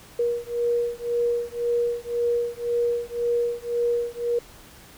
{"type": "beating tone pair", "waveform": "sine", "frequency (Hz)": [474.8, 476.7], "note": ["A#4", "A#4"], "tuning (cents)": [32, 39], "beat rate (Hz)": 1.9, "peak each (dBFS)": -25, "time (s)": [0.19, 4.39], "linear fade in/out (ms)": 5, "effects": ["pink hiss -48 dBFS RMS until 4.97 s"]}